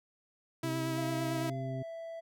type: tone with vibrato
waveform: sawtooth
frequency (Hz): 324.8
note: E4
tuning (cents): -26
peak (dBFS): -30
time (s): 0.63-1.5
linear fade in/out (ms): 5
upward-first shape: triangle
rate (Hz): 8.9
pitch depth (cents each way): 28
type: harmonic tone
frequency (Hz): 131.2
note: C3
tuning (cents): +5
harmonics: 1 / 2 / 3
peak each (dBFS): -36 / -42 / -46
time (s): 0.63-1.83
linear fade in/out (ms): 10
type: tone with pitch glide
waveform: triangle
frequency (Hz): 680 to 661.4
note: F5 to E5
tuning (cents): -46 to +6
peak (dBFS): -38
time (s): 0.96-2.21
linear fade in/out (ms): 20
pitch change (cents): -48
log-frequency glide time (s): 1.53-1.74
effects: none